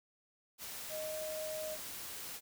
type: tone in noise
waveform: sine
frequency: 622.3 Hz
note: D#5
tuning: in tune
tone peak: -39 dBFS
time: 0.89-1.78 s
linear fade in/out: 50 ms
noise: white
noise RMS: -45 dBFS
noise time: 0.58-2.41 s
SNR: +3 dB
effects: none